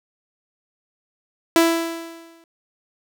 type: tone with exponential decay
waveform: sawtooth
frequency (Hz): 332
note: E4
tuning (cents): +12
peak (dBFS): -7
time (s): 1.56-2.44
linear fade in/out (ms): 1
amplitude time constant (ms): 190
effects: none